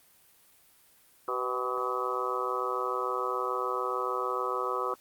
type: harmonic tone with a mistuned harmonic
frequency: 126.8 Hz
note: B2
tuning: 46 cents sharp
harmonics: 3 / 4 / 5 / 6 / 7 / 8 / 9 / 10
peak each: -36 / -35 / -44 / -41 / -46 / -37 / -34 / -34 dBFS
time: 1.28-4.94 s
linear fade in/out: 2 ms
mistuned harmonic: 4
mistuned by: -31 cents
effects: white hiss -61 dBFS RMS until 5 s + Opus 32 kbps